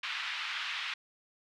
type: band-pass noise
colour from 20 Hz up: white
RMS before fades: -37 dBFS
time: 0.03-0.94 s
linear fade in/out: 5 ms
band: 1200 to 3400 Hz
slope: 24 dB/octave
effects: none